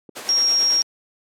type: click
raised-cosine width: 3 ms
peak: -19 dBFS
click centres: 0.092 s
type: noise with tremolo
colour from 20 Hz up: pink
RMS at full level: -30 dBFS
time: 0.15-0.83 s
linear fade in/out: 20 ms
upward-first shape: sine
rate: 9 Hz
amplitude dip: 45%
type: tone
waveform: sine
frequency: 5588 Hz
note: F8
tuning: in tune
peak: -15 dBFS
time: 0.29-0.82 s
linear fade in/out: 0 ms
effects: high-pass 400 Hz 12 dB/octave + low-pass 12000 Hz 12 dB/octave